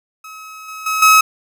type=tone with level steps; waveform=30% pulse; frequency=1281 Hz; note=E6; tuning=50 cents flat; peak=-30 / -26 / -14 / -4 dBFS; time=0.24-1.21 s; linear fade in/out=5 ms; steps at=0.68 / 0.86 / 1.02 s; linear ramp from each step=5 ms; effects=none